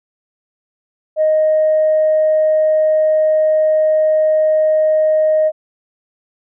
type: tone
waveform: sine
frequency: 622.3 Hz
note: D#5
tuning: in tune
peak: -9 dBFS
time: 1.16-5.52 s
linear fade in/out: 50 ms
effects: tanh soft clip ceiling -6 dBFS